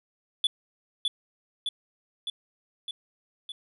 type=tone with echo; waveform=triangle; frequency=3454 Hz; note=A7; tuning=33 cents flat; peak=-19 dBFS; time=0.44-0.47 s; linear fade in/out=2 ms; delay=610 ms; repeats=5; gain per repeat=-3 dB; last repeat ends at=3.52 s; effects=resampled to 32000 Hz

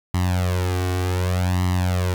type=tone with flanger; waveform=sawtooth; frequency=90.8 Hz; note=F#2; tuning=32 cents flat; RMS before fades=-21 dBFS; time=0.14-2.14 s; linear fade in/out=0 ms; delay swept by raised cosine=0.99 to 2.69 ms; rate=0.66 Hz; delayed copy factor=+0.9; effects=none

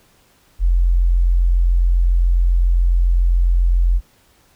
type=tone; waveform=sine; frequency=43.65 Hz; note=F1; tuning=in tune; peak=-11 dBFS; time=0.59-4.01 s; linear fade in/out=50 ms; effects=pink hiss -55 dBFS RMS until 4.55 s

